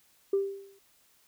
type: tone with exponential decay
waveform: sine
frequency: 393.8 Hz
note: G4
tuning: 8 cents sharp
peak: -20 dBFS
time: 0.33-0.79 s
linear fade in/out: 5 ms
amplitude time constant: 100 ms
effects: tanh soft clip ceiling -18 dBFS + white hiss -65 dBFS RMS until 1.27 s